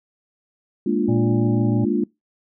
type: chord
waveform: sine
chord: Bb dominant seventh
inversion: third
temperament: equal with one note detuned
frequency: 207.7 / 234.2 / 293.7 / 349.2 Hz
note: Ab3 / Bb3 / D4 / F4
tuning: 0 / +8 / 0 / 0 cents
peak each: -23 dBFS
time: 0.86-2.04 s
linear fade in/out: 5 ms
type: harmonic tone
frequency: 116.54 Hz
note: A#2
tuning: in tune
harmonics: 1 / 3 / 5 / 7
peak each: -20 / -30 / -34 / -37 dBFS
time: 1.08-1.85 s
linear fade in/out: 10 ms
effects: noise-tail reverb RT60 0.2 s tail -24 dB re dry